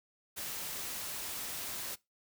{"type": "noise", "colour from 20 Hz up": "white", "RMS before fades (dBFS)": -40, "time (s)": [0.36, 1.96], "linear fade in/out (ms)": 20, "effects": ["noise-tail reverb RT60 0.2 s tail -21 dB re dry"]}